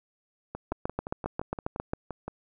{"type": "two click trains", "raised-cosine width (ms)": 1, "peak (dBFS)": [-21, -15], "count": [11, 10], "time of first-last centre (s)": [[0.55, 2.28], [0.72, 1.935]], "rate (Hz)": [5.78, 7.41], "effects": []}